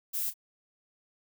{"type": "noise with echo", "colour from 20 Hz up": "violet", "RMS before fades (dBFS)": -32, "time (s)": [0.13, 0.31], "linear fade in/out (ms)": 20, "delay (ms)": 31, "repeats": 1, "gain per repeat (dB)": -13, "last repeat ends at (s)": 0.341, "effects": []}